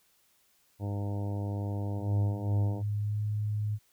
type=harmonic tone; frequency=101.3 Hz; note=G#2; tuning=43 cents flat; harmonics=1 / 2 / 3 / 4 / 5 / 6 / 7 / 8 / 9; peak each=-31 / -41 / -41 / -47 / -46 / -48 / -49 / -53 / -51 dBFS; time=0.79-2.83 s; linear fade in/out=50 ms
type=tone with pitch glide; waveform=sine; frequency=103.83 to 105.4 Hz; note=G#2 to G#2; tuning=0 to +26 cents; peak=-28 dBFS; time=1.98-3.79 s; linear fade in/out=50 ms; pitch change=+26 cents; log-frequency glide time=3.01-3.2 s
effects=white hiss -68 dBFS RMS until 3.92 s